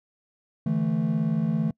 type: chord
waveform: triangle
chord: D suspended second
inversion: none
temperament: equal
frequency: 146.83 / 164.81 / 220 Hz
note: D3 / E3 / A3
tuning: 0 / 0 / 0 cents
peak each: -27 / -23 / -23 dBFS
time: 0.66-1.71 s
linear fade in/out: 5 ms
effects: noise-tail reverb RT60 0.1 s tail -26 dB re dry + tanh soft clip ceiling -13 dBFS